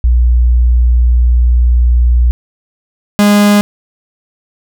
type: tone pair in turn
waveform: sine / 45% pulse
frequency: 60.2 / 205.8 Hz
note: B1 / G#3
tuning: -44 / -16 cents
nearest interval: octave + major sixth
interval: 2128 cents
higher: second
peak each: -5 dBFS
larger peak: neither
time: 0.04-2.31 / 3.19-3.61 s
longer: first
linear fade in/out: 0 ms
effects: none